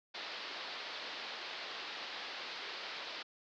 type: low-pass noise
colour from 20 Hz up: white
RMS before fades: -44 dBFS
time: 0.14-3.23 s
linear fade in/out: 10 ms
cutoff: 4700 Hz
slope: 48 dB/octave
effects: high-pass 400 Hz 12 dB/octave